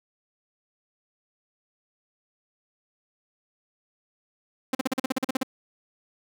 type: tone bursts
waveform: sawtooth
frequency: 261.6 Hz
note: C4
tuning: in tune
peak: -18 dBFS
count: 12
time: 4.73-5.432 s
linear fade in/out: 5 ms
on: 20 ms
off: 42 ms
effects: none